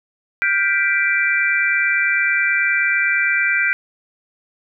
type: chord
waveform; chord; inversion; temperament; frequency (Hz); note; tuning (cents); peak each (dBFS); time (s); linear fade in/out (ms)
sine; G dominant seventh; third; equal with one note detuned; 1418.9 / 1568 / 1975.5 / 2349; F6 / G6 / B6 / D7; +27 / 0 / 0 / 0; -24 / -19 / -21 / -19; 0.42-3.73; 0
effects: none